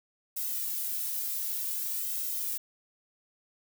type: noise with flanger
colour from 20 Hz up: violet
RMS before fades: -33 dBFS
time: 0.36-2.58 s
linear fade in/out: 10 ms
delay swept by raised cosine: 1.7 to 2.64 ms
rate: 0.54 Hz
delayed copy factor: -0.9
effects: none